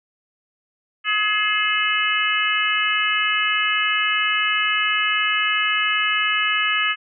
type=harmonic tone with a mistuned harmonic; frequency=423 Hz; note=G#4; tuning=32 cents sharp; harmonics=3 / 4 / 5 / 6 / 7; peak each=-24 / -24 / -24 / -24 / -24 dBFS; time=1.04-6.96 s; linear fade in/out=50 ms; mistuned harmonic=6; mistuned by=+36 cents; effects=none